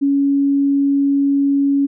sine tone, 279.4 Hz, C#4, 14 cents sharp, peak -12 dBFS, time 0.01-1.87 s, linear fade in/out 20 ms, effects none

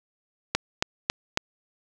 click train, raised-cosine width 0.2 ms, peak -4 dBFS, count 4, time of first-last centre 0.55-1.374 s, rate 3.64 Hz, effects none

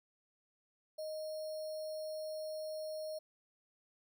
sine tone with sample-and-hold, 622.3 Hz, D#5, in tune, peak -39 dBFS, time 0.98-3.19 s, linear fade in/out 10 ms, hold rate 4900 Hz, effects none

